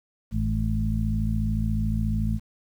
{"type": "harmonic tone with a mistuned harmonic", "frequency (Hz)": 54, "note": "A1", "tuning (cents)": -32, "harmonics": [1, 2, 3, 4], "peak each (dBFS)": [-26, -27, -32, -28], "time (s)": [0.31, 2.4], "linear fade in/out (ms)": 50, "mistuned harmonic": 1, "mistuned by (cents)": -99, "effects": ["9-bit"]}